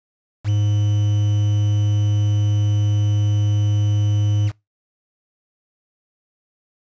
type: tone with quantisation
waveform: triangle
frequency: 103.83 Hz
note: G#2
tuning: in tune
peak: -13 dBFS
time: 0.44-4.52 s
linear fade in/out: 50 ms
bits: 6
effects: noise-tail reverb RT60 0.2 s tail -23 dB re dry + resampled to 16000 Hz